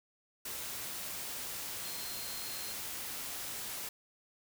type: tone in noise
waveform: sine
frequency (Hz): 4186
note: C8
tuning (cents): 0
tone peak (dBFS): -47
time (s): 1.85-2.73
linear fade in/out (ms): 5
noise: white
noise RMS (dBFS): -41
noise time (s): 0.45-3.89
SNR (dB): -9
effects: none